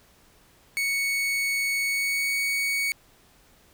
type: tone with pitch glide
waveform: 40% pulse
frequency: 2221 to 2235 Hz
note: C#7 to C#7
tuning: +3 to +14 cents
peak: -23 dBFS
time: 0.77-2.92 s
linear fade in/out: 0 ms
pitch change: +11 cents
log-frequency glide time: 1.85-2.36 s
effects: pink hiss -58 dBFS RMS until 3.73 s